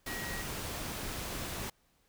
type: tone in noise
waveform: sine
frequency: 1903 Hz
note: A#6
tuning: 35 cents sharp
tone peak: -41 dBFS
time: 0.07-0.42 s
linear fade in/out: 5 ms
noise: pink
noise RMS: -39 dBFS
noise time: 0.06-1.7 s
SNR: -5 dB
effects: pink hiss -71 dBFS RMS until 2.08 s